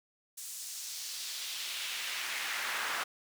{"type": "noise with high-pass filter sweep", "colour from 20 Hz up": "brown", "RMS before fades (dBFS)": -38, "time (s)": [0.37, 3.04], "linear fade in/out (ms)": 10, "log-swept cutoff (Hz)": [7800, 1300], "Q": 1.3, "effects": []}